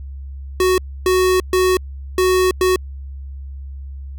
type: tone bursts at uneven times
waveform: square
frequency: 370 Hz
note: F#4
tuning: in tune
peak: -13 dBFS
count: 5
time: 0.6-0.78 / 1.06-1.4 / 1.53-1.77 / 2.18-2.51 / 2.61-2.76 s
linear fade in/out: 2 ms
effects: added 68 Hz sine -28 dBFS peak until 4.18 s